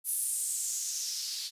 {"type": "noise with band-pass filter sweep", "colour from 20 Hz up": "blue", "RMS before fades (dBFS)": -34, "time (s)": [0.04, 1.51], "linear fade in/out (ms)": 50, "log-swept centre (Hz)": [11000, 4200], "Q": 3.4, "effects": ["resampled to 32000 Hz"]}